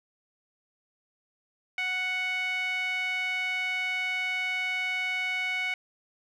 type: tone with band-pass filter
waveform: sawtooth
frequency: 740 Hz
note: F#5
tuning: in tune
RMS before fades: -30 dBFS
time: 1.78-5.74 s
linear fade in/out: 2 ms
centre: 2300 Hz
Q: 4.8
effects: none